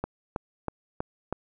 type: click train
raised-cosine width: 1 ms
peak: -15 dBFS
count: 5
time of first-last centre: 0.04-1.326 s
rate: 3.11 Hz
effects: none